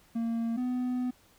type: tone pair in turn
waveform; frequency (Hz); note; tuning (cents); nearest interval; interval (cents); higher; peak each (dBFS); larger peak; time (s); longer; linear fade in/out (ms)
triangle; 230 / 250; A#3 / B3; -23 / +21; minor second; 144; second; -26; neither; 0.15-0.57 / 0.57-1.11; second; 10
effects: pink hiss -62 dBFS RMS until 1.38 s